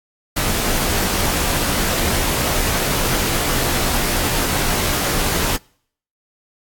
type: noise with comb filter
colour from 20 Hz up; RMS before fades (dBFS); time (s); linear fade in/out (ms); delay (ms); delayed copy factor
pink; -19; 0.36-5.57; 10; 19; -0.8
effects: noise-tail reverb RT60 0.6 s tail -26 dB re dry + AAC 64 kbps